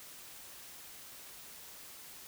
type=silence; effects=white hiss -51 dBFS RMS until 2.27 s